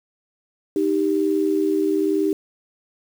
sine tone pair together, 311.1 / 392 Hz, D#4 / G4, 0 / 0 cents, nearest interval major third, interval 400 cents, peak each -20 / -20 dBFS, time 0.76-2.33 s, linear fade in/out 2 ms, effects 7-bit

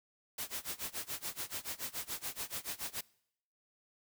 white noise with tremolo, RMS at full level -38 dBFS, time 0.38-3.01 s, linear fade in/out 5 ms, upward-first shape sine, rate 7 Hz, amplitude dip 95%, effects noise-tail reverb RT60 0.7 s tail -23 dB re dry

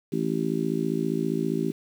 harmonic tone, 55 Hz, A1, in tune, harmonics 3 / 4 / 5 / 6 / 7, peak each -30 / -30 / -30 / -30 / -30 dBFS, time 0.12-1.72 s, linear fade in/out 10 ms, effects 8-bit

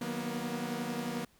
sawtooth chord, B major seventh, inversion first, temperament equal with one note detuned, 155.56 / 185 / 235.7 / 246.9 Hz, D#3 / F#3 / A#3 / B3, 0 / 0 / +19 / 0 cents, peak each -39 / -38 / -33 / -36 dBFS, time 0.01-1.25 s, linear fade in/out 5 ms, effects pink hiss -66 dBFS RMS until 1.39 s

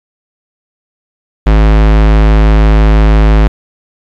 square tone, 53 Hz, G#1, 36 cents sharp, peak -4 dBFS, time 1.46-3.48 s, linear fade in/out 10 ms, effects low-pass 3000 Hz 12 dB/octave + 7-bit

